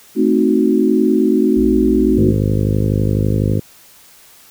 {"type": "chord", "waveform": "sine", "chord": "A diminished seventh", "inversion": "none", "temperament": "equal", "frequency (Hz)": [220, 261.6, 311.1, 370], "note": ["A3", "C4", "Eb4", "Gb4"], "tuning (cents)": [0, 0, 0, 0], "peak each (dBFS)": -16, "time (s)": [0.15, 2.34], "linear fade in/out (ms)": 50}
{"type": "tone", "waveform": "triangle", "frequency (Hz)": 58, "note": "A#1", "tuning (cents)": -8, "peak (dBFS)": -20, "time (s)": [1.56, 3.55], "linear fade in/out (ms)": 20}
{"type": "harmonic tone", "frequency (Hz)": 52, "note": "G#1", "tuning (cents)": 3, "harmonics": [2, 3, 4, 5, 6, 7, 8, 9, 10], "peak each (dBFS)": [-16, -20, -22, -24, -26, -27, -28, -29, -30], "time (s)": [2.17, 3.6], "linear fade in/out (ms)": 10}
{"effects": ["white hiss -45 dBFS RMS until 4.5 s"]}